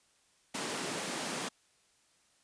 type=high-pass noise; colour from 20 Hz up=pink; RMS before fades=-37 dBFS; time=0.54-1.49 s; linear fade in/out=10 ms; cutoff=180 Hz; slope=24 dB/octave; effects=white hiss -69 dBFS RMS until 2.43 s + resampled to 22050 Hz